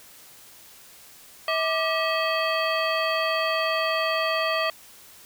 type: harmonic tone with a mistuned harmonic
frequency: 644 Hz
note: E5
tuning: 41 cents flat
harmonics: 1 / 2 / 3 / 4 / 5 / 7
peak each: -26 / -27 / -30 / -31 / -33 / -34 dBFS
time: 1.48-4.7 s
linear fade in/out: 2 ms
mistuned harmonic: 2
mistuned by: -150 cents
effects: white hiss -49 dBFS RMS until 5.25 s